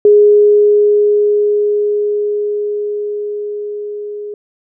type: tone with level ramp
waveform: sine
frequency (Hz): 415.3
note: G#4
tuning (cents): 0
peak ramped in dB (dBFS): -3 to -22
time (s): 0.05-4.34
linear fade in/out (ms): 2
effects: none